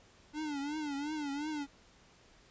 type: tone with vibrato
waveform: square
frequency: 293.8 Hz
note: D4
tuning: 1 cent sharp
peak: -36 dBFS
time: 0.33-1.67 s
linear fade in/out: 50 ms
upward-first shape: triangle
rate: 2.8 Hz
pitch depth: 120 cents each way
effects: pink hiss -62 dBFS RMS until 2.5 s + resampled to 16000 Hz